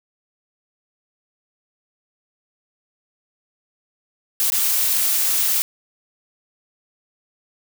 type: noise with dropouts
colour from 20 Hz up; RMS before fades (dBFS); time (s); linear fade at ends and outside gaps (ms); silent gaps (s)
blue; -19; 4.4-5.62; 0; 4.501-4.521
effects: none